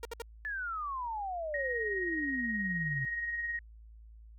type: tone bursts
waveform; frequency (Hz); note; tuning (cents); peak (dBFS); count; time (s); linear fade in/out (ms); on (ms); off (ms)
sawtooth; 466.2; A#4; 0; -33; 3; 0.03-0.22; 2; 22; 62
type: exponential sweep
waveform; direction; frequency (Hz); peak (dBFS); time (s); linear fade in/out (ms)
sine; down; 1757 to 129.7; -34; 0.45-3.05; 0
type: tone with tremolo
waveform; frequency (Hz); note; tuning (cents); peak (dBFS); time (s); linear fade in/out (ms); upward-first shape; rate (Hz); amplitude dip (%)
sine; 1878; A#6; +12; -31; 1.54-3.59; 2; sine; 19; 40
effects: added 55 Hz sine -50 dBFS peak until 4.38 s